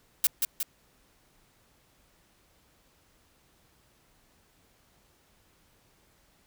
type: noise with echo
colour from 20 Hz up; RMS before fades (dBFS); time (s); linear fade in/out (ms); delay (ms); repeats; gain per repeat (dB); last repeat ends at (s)
blue; -22; 0.24-0.27; 2; 180; 2; -4; 0.63
effects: pink hiss -65 dBFS RMS until 6.46 s